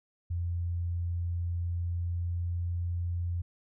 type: tone with pitch glide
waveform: sine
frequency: 86.4 to 86.9 Hz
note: F2 to F2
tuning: -18 to -8 cents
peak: -29 dBFS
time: 0.3-3.42 s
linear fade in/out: 10 ms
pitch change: +10 cents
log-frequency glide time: 1.54-2.72 s
effects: none